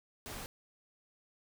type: noise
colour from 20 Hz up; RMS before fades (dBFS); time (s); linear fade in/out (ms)
pink; -44; 0.26-0.46; 0
effects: none